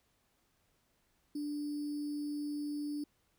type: tone with sample-and-hold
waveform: sine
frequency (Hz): 293.7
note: D4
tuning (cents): 0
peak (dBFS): -35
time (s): 1.35-3.04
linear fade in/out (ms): 5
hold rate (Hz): 4900
effects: pink hiss -75 dBFS RMS until 3.38 s